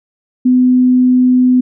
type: tone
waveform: sine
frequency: 252.2 Hz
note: B3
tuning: 36 cents sharp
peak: -6 dBFS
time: 0.45-1.61 s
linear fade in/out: 10 ms
effects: none